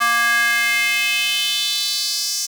square tone with high-pass filter sweep, 234.8 Hz, A#3, 13 cents sharp, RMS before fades -19 dBFS, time 0-2.47 s, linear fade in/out 20 ms, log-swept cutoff 1300 to 5800 Hz, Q 3.8, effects 7-bit

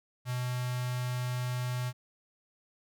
square tone with notch filter, 124.7 Hz, B2, 17 cents sharp, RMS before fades -33 dBFS, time 0.25-1.93 s, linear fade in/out 50 ms, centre 330 Hz, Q 0.6, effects none

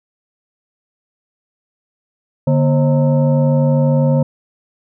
sine tone with frequency modulation, 146.83 Hz, D3, in tune, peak -10 dBFS, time 2.47-4.23 s, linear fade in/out 5 ms, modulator 386 Hz, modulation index 0.96, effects none

